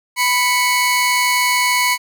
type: tone pair together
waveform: sawtooth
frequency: 991.3 / 2217 Hz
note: B5 / C#7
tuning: +6 / 0 cents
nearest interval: octave + major second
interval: 1394 cents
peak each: -13 dBFS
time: 0.16-1.98 s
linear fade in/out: 50 ms
effects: none